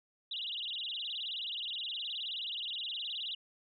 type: tone with vibrato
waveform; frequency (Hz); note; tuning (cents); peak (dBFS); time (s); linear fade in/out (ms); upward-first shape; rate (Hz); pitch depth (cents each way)
sine; 3322; G#7; 0; -36; 0.31-3.35; 5; sine; 19; 300
effects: none